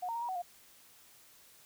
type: tone with pitch steps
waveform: sine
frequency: 726 / 921 / 935 / 954 / 748 / 707 Hz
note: F#5 / A#5 / A#5 / A#5 / F#5 / F5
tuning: -33 / -21 / +5 / +40 / +19 / +21 cents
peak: -34 dBFS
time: 0.02-0.422 s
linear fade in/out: 10 ms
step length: 67 ms
effects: white hiss -60 dBFS RMS until 1.65 s